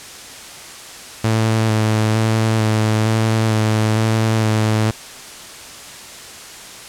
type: tone with vibrato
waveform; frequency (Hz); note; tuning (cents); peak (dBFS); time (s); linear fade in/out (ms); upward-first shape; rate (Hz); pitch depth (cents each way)
sawtooth; 110; A2; 0; -10; 1.24-4.91; 5; square; 1.1; 18
effects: white hiss -35 dBFS RMS until 6.88 s + low-pass 9000 Hz 12 dB/octave